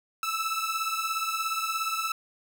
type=beating tone pair; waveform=sawtooth; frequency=1307 / 1324 Hz; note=E6 / E6; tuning=-15 / +7 cents; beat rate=17 Hz; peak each=-27 dBFS; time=0.23-2.12 s; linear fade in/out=2 ms; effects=none